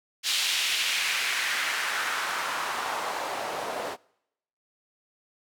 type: noise with band-pass filter sweep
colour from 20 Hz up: white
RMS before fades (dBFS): -29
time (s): 0.23-3.97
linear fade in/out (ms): 50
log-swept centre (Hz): 3600 to 550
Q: 1.6
effects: noise-tail reverb RT60 0.8 s tail -25 dB re dry